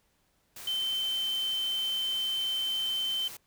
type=tone in noise; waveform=sine; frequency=3088 Hz; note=G7; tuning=27 cents flat; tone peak=-28 dBFS; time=0.67-3.28 s; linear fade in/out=5 ms; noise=white; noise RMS=-44 dBFS; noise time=0.56-3.37 s; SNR=+13 dB; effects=pink hiss -71 dBFS RMS until 3.46 s